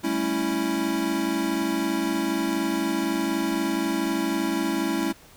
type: chord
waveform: square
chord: A dominant seventh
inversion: third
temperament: equal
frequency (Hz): 196 / 220 / 277.2 / 329.6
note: G3 / A3 / C#4 / E4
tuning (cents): 0 / 0 / 0 / 0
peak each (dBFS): -33 / -32 / -29 / -27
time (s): 0.03-5.13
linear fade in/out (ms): 20
effects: pink hiss -51 dBFS RMS until 5.36 s